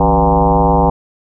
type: tone with frequency modulation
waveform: sine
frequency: 487.7 Hz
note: B4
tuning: 22 cents flat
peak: -8 dBFS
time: 0-0.9 s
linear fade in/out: 5 ms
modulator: 106 Hz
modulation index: 4.4
effects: none